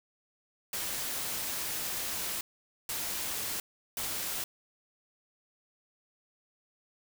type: noise bursts at uneven times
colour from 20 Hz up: white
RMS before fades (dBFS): -35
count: 3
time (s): 0.73-2.41 / 2.89-3.6 / 3.97-4.44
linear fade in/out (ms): 2
effects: none